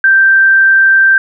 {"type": "tone", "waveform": "sine", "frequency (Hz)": 1568, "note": "G6", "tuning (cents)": 0, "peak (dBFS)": -4, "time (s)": [0.04, 1.18], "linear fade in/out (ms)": 2, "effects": []}